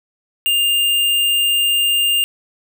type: tone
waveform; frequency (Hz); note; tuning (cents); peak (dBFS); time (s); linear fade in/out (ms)
square; 2805; F7; +7; -14; 0.46-2.24; 0
effects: none